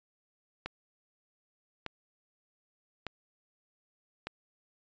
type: click train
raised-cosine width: 0.3 ms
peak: -20 dBFS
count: 4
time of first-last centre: 0.66-4.27 s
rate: 0.831 Hz
effects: resampled to 16000 Hz